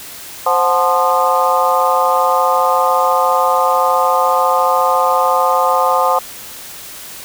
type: harmonic tone with a mistuned harmonic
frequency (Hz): 174.61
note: F3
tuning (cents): 0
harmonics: 3 / 4 / 5 / 6 / 7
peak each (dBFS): -17 / -17 / -17 / -17 / -17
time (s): 0.46-6.19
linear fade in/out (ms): 5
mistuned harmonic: 4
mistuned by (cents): +79
effects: white hiss -32 dBFS RMS until 7.24 s